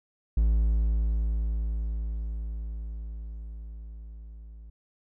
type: tone with level ramp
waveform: triangle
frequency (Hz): 55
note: A1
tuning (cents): 0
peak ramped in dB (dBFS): -17 to -41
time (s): 0.37-4.7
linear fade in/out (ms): 5
effects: none